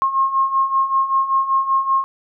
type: beating tone pair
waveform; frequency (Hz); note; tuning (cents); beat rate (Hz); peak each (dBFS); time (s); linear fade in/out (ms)
sine; 1072 / 1077.2; C6 / C#6; +42 / -50; 5.2; -21 / -16; 0.02-2.04; 0
effects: none